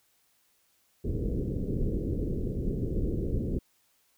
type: low-pass noise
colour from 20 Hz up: pink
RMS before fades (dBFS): -30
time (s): 1.04-3.59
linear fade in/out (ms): 10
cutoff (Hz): 470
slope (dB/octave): 48
effects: white hiss -69 dBFS RMS until 4.17 s